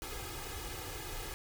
pink noise with comb filter, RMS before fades -42 dBFS, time 0.02-1.34 s, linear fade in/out 0 ms, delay 2.4 ms, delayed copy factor +0.75, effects none

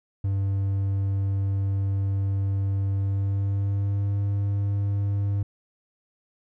triangle tone with pitch glide, 98 to 100.41 Hz, G2 to G2, 0 to +42 cents, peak -20 dBFS, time 0.24-5.43 s, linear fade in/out 5 ms, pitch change +42 cents, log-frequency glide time 2.98-4.14 s, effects none

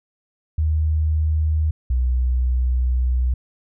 sine tone pair in turn, 77.78 / 62.52 Hz, D#2 / B1, 0 / +22 cents, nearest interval major third, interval 378 cents, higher first, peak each -16 dBFS, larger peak neither, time 0.58-1.71 / 1.9-3.34 s, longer second, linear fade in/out 5 ms, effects none

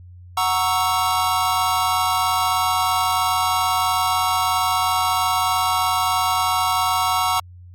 square chord, F# dominant seventh, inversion none, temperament equal, 740 / 932.3 / 1108.7 / 1318.5 Hz, F#5 / A#5 / C#6 / E6, 0 / 0 / 0 / 0 cents, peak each -24 dBFS, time 0.37-7.4 s, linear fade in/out 5 ms, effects added 89 Hz sine -39 dBFS peak until 7.74 s + AAC 48 kbps

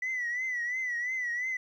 sine tone with vibrato, 1975.5 Hz, B6, in tune, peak -28 dBFS, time 0.02-1.57 s, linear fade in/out 5 ms, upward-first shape triangle, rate 2.9 Hz, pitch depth 95 cents each way, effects tanh soft clip ceiling -27 dBFS + 11-bit

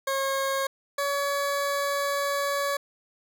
20% pulse tone pair in turn, 542 / 565.4 Hz, C#5 / C#5, -39 / +34 cents, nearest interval minor second, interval 73 cents, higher second, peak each -20 dBFS, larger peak neither, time 0.07-0.67 / 0.98-2.77 s, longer second, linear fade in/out 5 ms, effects none

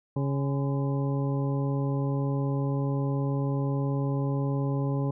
harmonic tone with a mistuned harmonic, 138.6 Hz, C#3, in tune, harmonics 1 / 2 / 3 / 4 / 6 / 7, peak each -26 / -32 / -36 / -38 / -42 / -43 dBFS, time 0.16-5.11 s, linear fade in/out 5 ms, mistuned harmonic 7, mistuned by +84 cents, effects none

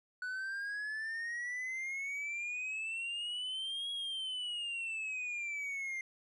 triangle exponential two-way sweep, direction up then down, 1480 to 3322 to 2091 Hz, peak -35 dBFS, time 0.22-6.01 s, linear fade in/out 2 ms, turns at 3.91 s, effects resampled to 24000 Hz

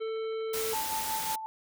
harmonic tone, 443.9 Hz, A4, 15 cents sharp, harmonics 1 / 3 / 5 / 7 / 9, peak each -31 / -45 / -50 / -52 / -54 dBFS, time 0-0.75 s, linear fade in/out 20 ms
white noise, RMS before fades -35 dBFS, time 0.53-1.36 s, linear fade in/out 10 ms
sine tone with tremolo, 880 Hz, A5, in tune, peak -30 dBFS, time 0.73-1.46 s, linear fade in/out 0 ms, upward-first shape sine, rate 5.5 Hz, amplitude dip 55%
effects none

